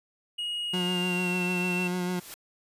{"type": "tone with pitch glide", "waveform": "triangle", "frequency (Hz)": [2882, 2705], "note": ["F#7", "E7"], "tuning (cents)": [-46, 44], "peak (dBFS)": -28, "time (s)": [0.38, 1.88], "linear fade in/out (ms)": 10, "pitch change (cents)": -110, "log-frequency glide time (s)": [0.67, 1.4]}
{"type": "tone with vibrato", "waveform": "30% pulse", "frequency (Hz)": 180, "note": "F#3", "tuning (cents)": -47, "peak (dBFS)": -25, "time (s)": [0.73, 2.2], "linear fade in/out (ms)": 10, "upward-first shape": "sine", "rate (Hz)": 6.7, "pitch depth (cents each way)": 23}
{"type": "noise with exponential growth", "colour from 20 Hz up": "white", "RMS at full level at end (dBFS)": -39, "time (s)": [1.83, 2.34], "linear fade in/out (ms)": 0, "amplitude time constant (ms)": 110}
{"effects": ["resampled to 32000 Hz"]}